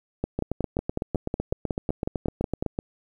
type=two click trains; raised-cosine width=2 ms; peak=-13 / -12 dBFS; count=20 / 14; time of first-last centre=0.39-2.789 / 0.24-2.625 s; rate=7.92 / 5.45 Hz; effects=9-bit